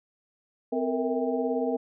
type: tone cluster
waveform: sine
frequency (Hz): 257 / 453.1 / 470.7 / 652 / 794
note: C4 / A#4 / A#4 / E5 / G5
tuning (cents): -31 / -49 / +17 / -19 / +22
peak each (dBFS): -29 / -33 / -29 / -33 / -36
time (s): 0.72-1.77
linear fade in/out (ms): 10
effects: none